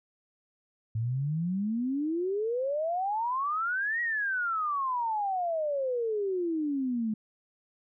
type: exponential two-way sweep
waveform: sine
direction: up then down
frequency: 107.8 to 1924 to 211.7 Hz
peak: -27 dBFS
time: 0.95-7.14 s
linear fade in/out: 5 ms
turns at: 4.01 s
effects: none